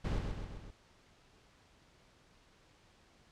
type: noise with echo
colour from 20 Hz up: brown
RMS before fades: -34 dBFS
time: 0.04-0.19 s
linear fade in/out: 10 ms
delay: 130 ms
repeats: 4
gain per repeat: -4 dB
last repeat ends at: 0.71 s
effects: pink hiss -65 dBFS RMS until 3.31 s + low-pass 6000 Hz 12 dB/octave